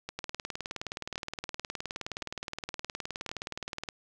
two click trains, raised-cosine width 0.2 ms, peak -18 / -19 dBFS, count 72 / 4, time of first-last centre 0.19-3.888 / 0.09-3.292 s, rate 19.2 / 0.937 Hz, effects none

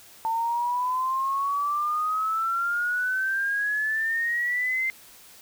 sine exponential sweep, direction up, 895 to 2093 Hz, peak -23 dBFS, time 0.25-4.9 s, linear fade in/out 0 ms, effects white hiss -50 dBFS RMS until 5.41 s

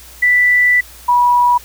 sine tone pair in turn, 1975.5 / 973 Hz, B6 / B5, 0 / -26 cents, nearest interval octave, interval 1226 cents, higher first, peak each -8 dBFS, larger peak neither, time 0.22-0.81 / 1.08-1.58 s, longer first, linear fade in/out 10 ms, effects added 60 Hz sine -41 dBFS peak until 1.64 s + white hiss -39 dBFS RMS until 1.64 s

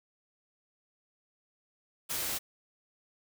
white noise, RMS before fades -34 dBFS, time 2.09-2.39 s, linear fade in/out 20 ms, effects none

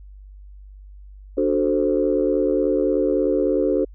sine chord, D dominant seventh, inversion none, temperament equal, 293.7 / 370 / 440 / 523.3 Hz, D4 / F#4 / A4 / C5, 0 / 0 / 0 / 0 cents, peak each -22 dBFS, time 1.37-3.85 s, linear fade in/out 10 ms, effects tanh soft clip ceiling -7 dBFS + added 49 Hz sine -39 dBFS peak until 3.94 s

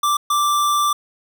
square tone bursts at uneven times, 1174.7 Hz, D6, in tune, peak -16 dBFS, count 2, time 0.03-0.17 / 0.3-0.93 s, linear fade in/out 5 ms, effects none

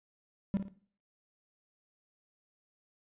triangle tone with echo, 195.9 Hz, G3, 1 cent flat, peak -24 dBFS, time 0.54-0.57 s, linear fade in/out 0 ms, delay 56 ms, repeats 2, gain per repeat -8 dB, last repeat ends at 0.682 s, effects noise-tail reverb RT60 0.5 s tail -17 dB re dry + resampled to 8000 Hz

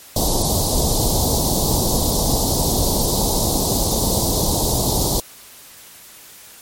pink band-stop noise, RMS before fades -18 dBFS, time 0.16-5.2 s, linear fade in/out 2 ms, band 960 to 3800 Hz, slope 48 dB/octave, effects white hiss -42 dBFS RMS until 6.61 s + MP3 64 kbps

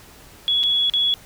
sine tone with dropouts, 3371 Hz, G#7, 25 cents sharp, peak -16 dBFS, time 0.48-1.14 s, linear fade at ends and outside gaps 0 ms, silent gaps 0.632-0.637 / 0.898-0.937 s, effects pink hiss -46 dBFS RMS until 1.25 s

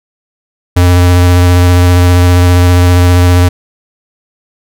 square tone with vibrato, 88.9 Hz, F2, 31 cents sharp, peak -4 dBFS, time 0.76-3.49 s, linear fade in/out 10 ms, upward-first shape triangle, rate 15 Hz, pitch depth 19 cents each way, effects none

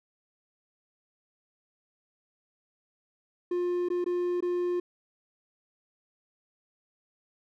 triangle tone with dropouts, 354.2 Hz, F4, 24 cents sharp, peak -24 dBFS, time 3.51-4.8 s, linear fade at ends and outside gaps 5 ms, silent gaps 3.887-3.901 / 4.043-4.061 / 4.406-4.424 s, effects none

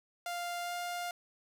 sawtooth tone with pitch glide, 698.5 to 703.4 Hz, F5 to F5, 0 to +12 cents, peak -32 dBFS, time 0.26-1.11 s, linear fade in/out 2 ms, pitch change +12 cents, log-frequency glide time 0.62-0.73 s, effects none

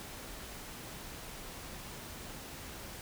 silence, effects pink hiss -46 dBFS RMS until 3.01 s

